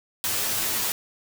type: noise with comb filter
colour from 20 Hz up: white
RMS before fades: -26 dBFS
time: 0.24-0.92 s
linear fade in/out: 0 ms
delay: 9.2 ms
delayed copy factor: +0.95
effects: none